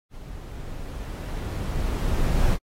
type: noise with level ramp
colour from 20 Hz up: brown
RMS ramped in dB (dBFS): -39 to -20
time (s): 0.1-2.58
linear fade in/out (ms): 50
effects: AAC 48 kbps